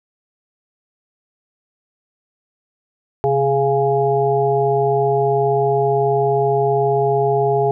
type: harmonic tone with a mistuned harmonic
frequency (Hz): 138.59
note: C#3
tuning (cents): 0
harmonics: 1 / 3 / 5 / 6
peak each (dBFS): -22 / -16 / -20 / -22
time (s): 3.24-7.71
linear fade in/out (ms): 0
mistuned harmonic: 1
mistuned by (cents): -64
effects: none